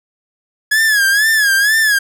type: tone with vibrato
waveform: 45% pulse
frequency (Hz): 1682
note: G#6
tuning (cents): +22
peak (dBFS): -10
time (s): 0.71-1.99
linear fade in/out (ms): 10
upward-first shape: sine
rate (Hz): 2.1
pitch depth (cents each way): 110
effects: none